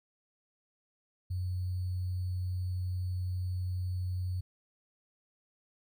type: tone with sample-and-hold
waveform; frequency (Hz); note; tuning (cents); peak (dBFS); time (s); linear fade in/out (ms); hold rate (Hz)
sine; 91.2; F#2; -24; -31; 1.3-4.41; 10; 4410
effects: none